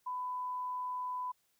sine tone, 1000 Hz, B5, 21 cents sharp, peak -35 dBFS, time 0.06-1.32 s, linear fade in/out 10 ms, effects white hiss -75 dBFS RMS until 1.59 s

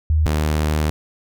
sine / sawtooth tone pair in turn, 77.78 / 76.53 Hz, D#2 / D#2, 0 / -28 cents, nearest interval unison, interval 28 cents, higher first, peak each -13 dBFS, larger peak neither, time 0.1-0.26 / 0.26-0.9 s, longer second, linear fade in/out 0 ms, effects none

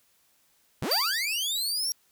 sawtooth linear sweep, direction up, 80.8 to 5670 Hz, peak -24 dBFS, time 0.82-1.92 s, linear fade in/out 0 ms
45% pulse tone with exponential decay, 4651 Hz, D8, 18 cents flat, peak -21 dBFS, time 0.91-1.93 s, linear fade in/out 5 ms, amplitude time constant 220 ms
effects white hiss -66 dBFS RMS until 2.11 s

